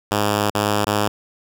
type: tone with dropouts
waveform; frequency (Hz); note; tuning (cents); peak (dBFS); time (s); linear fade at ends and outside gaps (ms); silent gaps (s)
5% pulse; 103.83; G#2; 0; -6; 0.11-1.08; 5; 0.502-0.549 / 0.848-0.868
effects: none